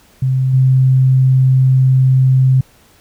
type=tone with level steps; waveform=sine; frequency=130.81 Hz; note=C3; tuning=in tune; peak=-11 / -7 dBFS; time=0.22-2.61 s; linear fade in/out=5 ms; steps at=0.53 s; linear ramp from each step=10 ms; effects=pink hiss -49 dBFS RMS until 3 s